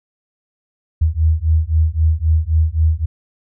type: beating tone pair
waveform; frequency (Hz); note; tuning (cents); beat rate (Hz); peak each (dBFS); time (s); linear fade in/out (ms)
sine; 77.78 / 81.58; D#2 / E2; 0 / -17; 3.8; -15; 1.01-3.06; 10
effects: none